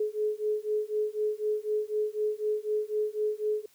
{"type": "beating tone pair", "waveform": "sine", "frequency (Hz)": [423.3, 427.3], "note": ["G#4", "G#4"], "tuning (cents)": [33, 49], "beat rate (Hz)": 4, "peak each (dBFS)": -30, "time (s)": [0, 3.66], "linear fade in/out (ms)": 5, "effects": ["white hiss -63 dBFS RMS until 3.74 s"]}